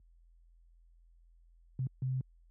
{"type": "tone bursts at uneven times", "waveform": "sine", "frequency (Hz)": 130, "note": "C3", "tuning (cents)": -11, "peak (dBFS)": -30, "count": 2, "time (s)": [[1.79, 1.87], [2.02, 2.21]], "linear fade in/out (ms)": 2, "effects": ["added 42 Hz sine -48 dBFS peak until 2.5 s", "high-pass 80 Hz 12 dB/octave"]}